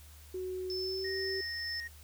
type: tone with pitch glide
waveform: sine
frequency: 370 to 385 Hz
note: F#4 to G4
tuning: 0 to -31 cents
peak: -35 dBFS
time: 0.34-1.41 s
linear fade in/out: 5 ms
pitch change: +69 cents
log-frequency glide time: 0.7-1.11 s
type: tone with tremolo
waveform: sine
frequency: 5270 Hz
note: E8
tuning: 1 cent flat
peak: -36 dBFS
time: 0.7-1.8 s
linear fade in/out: 0 ms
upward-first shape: sine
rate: 2.1 Hz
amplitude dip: 25%
type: tone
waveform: triangle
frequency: 1864.7 Hz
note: A#6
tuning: in tune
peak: -37 dBFS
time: 1.04-1.88 s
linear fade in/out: 10 ms
effects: added 75 Hz sine -52 dBFS peak until 2.03 s + white hiss -58 dBFS RMS until 2.03 s